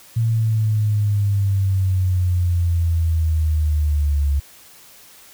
sine exponential sweep, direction down, 115 to 70.2 Hz, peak -15 dBFS, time 0.16-4.4 s, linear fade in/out 10 ms, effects white hiss -46 dBFS RMS until 5.33 s

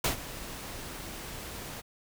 pink noise with ADSR envelope, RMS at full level -25 dBFS, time 0.04-1.82 s, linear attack 5 ms, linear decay 110 ms, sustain -16 dB, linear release 27 ms, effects none

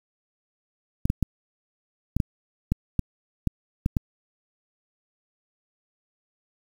clicks, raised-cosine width 5 ms, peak -9 dBFS, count 10, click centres 1.055 / 1.101 / 1.227 / 2.166 / 2.202 / 2.72 / 2.993 / 3.473 / 3.861 / 3.968 s, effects 7-bit

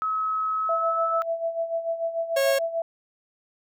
sine tone with pitch glide, 1284 to 1308 Hz, E6 to E6, -46 to -14 cents, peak -23 dBFS, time 0.02-1.22 s, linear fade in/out 0 ms, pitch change +32 cents, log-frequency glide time 0.57-1.08 s
sine tone with tremolo, 664 Hz, E5, 12 cents sharp, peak -22 dBFS, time 0.69-2.82 s, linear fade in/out 2 ms, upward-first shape sine, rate 6.8 Hz, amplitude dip 70%
45% pulse tone, 547 Hz, C#5, 23 cents flat, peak -20 dBFS, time 2.36-2.59 s, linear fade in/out 10 ms
effects none

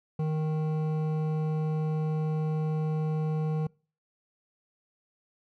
sine tone with hard clipping, 155.56 Hz, D#3, in tune, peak -28 dBFS, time 0.19-3.67 s, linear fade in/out 5 ms, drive 11 dB, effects noise-tail reverb RT60 0.4 s tail -26 dB re dry

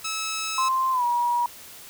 10% pulse tone, 1300 Hz, E6, 24 cents flat, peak -19 dBFS, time 0.04-0.69 s, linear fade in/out 10 ms
sine tone with pitch glide, 1046.5 to 959.6 Hz, C6 to A#5, 0 to +50 cents, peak -20 dBFS, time 0.58-1.46 s, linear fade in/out 2 ms, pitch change -150 cents, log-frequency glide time 0.92-1.04 s
effects white hiss -44 dBFS RMS until 1.89 s

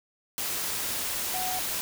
sine tone in noise, 740 Hz, F#5, in tune, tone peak -32 dBFS, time 1.34-1.59 s, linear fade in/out 0 ms, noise white, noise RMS -31 dBFS, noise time 0.38-1.81 s, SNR -4 dB, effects none

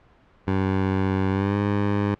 15% pulse tone with pitch glide, 95.6 to 101.87 Hz, G2 to G#2, -43 to -33 cents, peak -14 dBFS, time 0.47-2.15 s, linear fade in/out 10 ms, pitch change +110 cents, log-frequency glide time 1.3-1.56 s, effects pink hiss -56 dBFS RMS until 2.19 s + low-pass 2000 Hz 12 dB/octave

